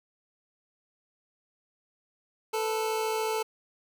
25% pulse tone pair together, 440 / 493.9 Hz, A4 / B4, 0 / 0 cents, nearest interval major second, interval 200 cents, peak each -24 / -34 dBFS, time 2.53-3.43 s, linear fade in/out 10 ms, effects none

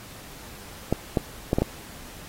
clicks, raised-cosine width 2 ms, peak -7 dBFS, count 5, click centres 0.926 / 1.172 / 1.531 / 1.585 / 1.62 s, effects pink hiss -44 dBFS RMS until 2.28 s + AAC 48 kbps

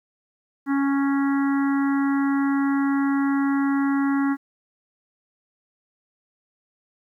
harmonic tone, 277.2 Hz, C#4, in tune, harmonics 1 / 3 / 4 / 5 / 6 / 7, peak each -19 / -33 / -33 / -34 / -36 / -37 dBFS, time 0.66-4.37 s, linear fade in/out 50 ms, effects 10-bit

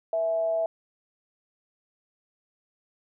sine tone with frequency modulation, 657 Hz, E5, 6 cents flat, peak -23 dBFS, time 0.13-0.66 s, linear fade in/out 2 ms, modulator 182 Hz, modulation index 0.26, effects none

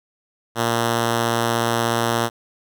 5% pulse tone, 116.7 Hz, A#2, 2 cents sharp, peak -7 dBFS, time 0.55-2.3 s, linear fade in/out 50 ms, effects none

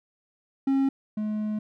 triangle tone pair in turn, 271 / 213 Hz, C#4 / G#3, -39 / +44 cents, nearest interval major third, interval 417 cents, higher first, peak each -18 / -24 dBFS, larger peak first, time 0.67-0.89 / 1.17-1.59 s, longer second, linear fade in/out 5 ms, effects none

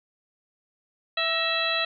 harmonic tone with a mistuned harmonic, 660 Hz, E5, 2 cents sharp, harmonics 1 / 2 / 3 / 4 / 5 / 6, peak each -31 / -31 / -31 / -29 / -32 / -28 dBFS, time 1.17-1.85 s, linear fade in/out 5 ms, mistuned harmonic 3, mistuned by -81 cents, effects none

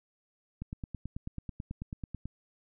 click train, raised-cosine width 5 ms, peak -25 dBFS, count 16, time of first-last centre 0.62-2.256 s, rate 9.17 Hz, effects none

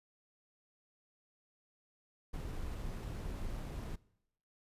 brown noise with sample-and-hold, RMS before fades -41 dBFS, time 2.33-3.96 s, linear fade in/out 10 ms, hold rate 11025 Hz, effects noise-tail reverb RT60 0.8 s tail -22 dB re dry + resampled to 32000 Hz

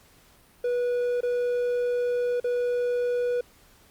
triangle tone with dropouts, 487.9 Hz, B4, 21 cents flat, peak -21 dBFS, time 0.64-3.41 s, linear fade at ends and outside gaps 5 ms, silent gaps 1.207-1.231 / 2.401-2.442 s, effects pink hiss -57 dBFS RMS until 3.9 s + Opus 48 kbps

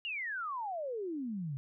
sine exponential sweep, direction down, 2900 to 130.81 Hz, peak -35 dBFS, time 0.05-1.57 s, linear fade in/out 0 ms, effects none

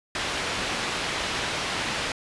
white low-pass noise, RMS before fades -29 dBFS, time 0.15-2.12 s, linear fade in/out 2 ms, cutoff 3400 Hz, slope 12 dB/octave, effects resampled to 24000 Hz

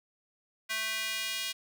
square tone with high-pass filter sweep, 220 Hz, A3, in tune, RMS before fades -34 dBFS, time 0.69-1.53 s, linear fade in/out 20 ms, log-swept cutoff 1900 to 3000 Hz, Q 1.6, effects none

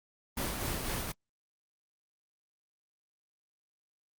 pink noise with tremolo, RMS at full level -33 dBFS, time 0.37-1.12 s, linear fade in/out 5 ms, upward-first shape sine, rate 4 Hz, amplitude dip 35%, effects Opus 24 kbps

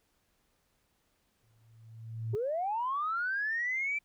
sine tone with exponential growth, 112.8 Hz, A2, 44 cents sharp, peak -29 dBFS, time 1.43-2.35 s, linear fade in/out 0 ms, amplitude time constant 200 ms
sine linear sweep, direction up, 384.3 to 2351 Hz, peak -29 dBFS, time 2.33-3.99 s, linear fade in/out 10 ms
effects tanh soft clip ceiling -24 dBFS + pink hiss -74 dBFS RMS until 4.04 s

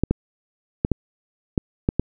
clicks, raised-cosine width 3 ms, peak -5 dBFS, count 7, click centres 0.036 / 0.11 / 0.849 / 0.917 / 1.578 / 1.889 / 1.996 s, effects none

